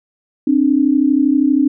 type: tone pair together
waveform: sine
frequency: 265.9 / 298.5 Hz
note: C4 / D4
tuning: +28 / +28 cents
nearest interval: major second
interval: 200 cents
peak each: -13 dBFS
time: 0.47-1.68 s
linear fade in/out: 5 ms
effects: none